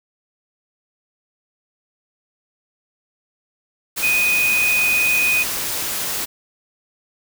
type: tone in noise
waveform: sine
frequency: 2489 Hz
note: D#7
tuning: in tune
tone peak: -15 dBFS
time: 4.02-5.44 s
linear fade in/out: 20 ms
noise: white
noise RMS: -24 dBFS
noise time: 3.96-6.26 s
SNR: +6 dB
effects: none